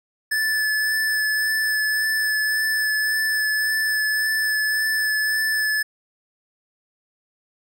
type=tone with vibrato; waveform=square; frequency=1739 Hz; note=A6; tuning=21 cents flat; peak=-20 dBFS; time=0.31-5.83 s; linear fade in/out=10 ms; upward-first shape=sine; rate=1.8 Hz; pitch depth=13 cents each way; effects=none